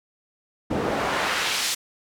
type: noise with band-pass filter sweep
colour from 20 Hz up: pink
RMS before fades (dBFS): -25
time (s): 0.7-1.75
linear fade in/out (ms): 10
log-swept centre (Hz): 290 to 6200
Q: 0.81
effects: none